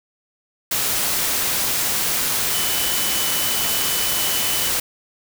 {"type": "tone in noise", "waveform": "sine", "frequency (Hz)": 2999, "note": "F#7", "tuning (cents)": 23, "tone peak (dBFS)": -28, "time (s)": [2.54, 4.69], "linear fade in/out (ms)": 5, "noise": "white", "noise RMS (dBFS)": -21, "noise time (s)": [0.71, 4.8], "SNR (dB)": -10, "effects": []}